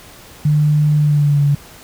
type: tone with pitch glide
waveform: sine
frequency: 150 to 143.31 Hz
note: D3 to D3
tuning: +37 to -42 cents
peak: -10 dBFS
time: 0.45-1.55 s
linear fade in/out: 5 ms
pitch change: -79 cents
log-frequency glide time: 0.97-1.42 s
effects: pink hiss -40 dBFS RMS until 1.83 s